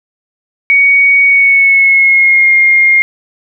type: tone with pitch glide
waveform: sine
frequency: 2240 to 2128 Hz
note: C#7 to C7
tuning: +18 to +29 cents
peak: -4 dBFS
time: 0.7-3.02 s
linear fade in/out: 0 ms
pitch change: -89 cents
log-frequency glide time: 1.25-2.53 s
effects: none